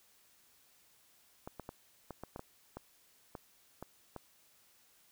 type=clicks; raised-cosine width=1 ms; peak=-29 dBFS; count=11; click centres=1.475 / 1.597 / 1.691 / 2.107 / 2.236 / 2.361 / 2.394 / 2.77 / 3.352 / 3.826 / 4.163 s; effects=white hiss -67 dBFS RMS until 5.11 s